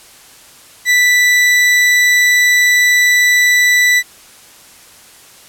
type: tone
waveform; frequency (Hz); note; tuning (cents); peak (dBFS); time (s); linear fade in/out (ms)
40% pulse; 1975.5; B6; 0; -7; 0.85-4.03; 50
effects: white hiss -41 dBFS RMS until 5.48 s + low-pass 12000 Hz 12 dB/octave